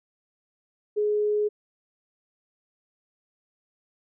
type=tone; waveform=sine; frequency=419.3 Hz; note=G#4; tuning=17 cents sharp; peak=-21 dBFS; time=0.96-1.49 s; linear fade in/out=20 ms; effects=none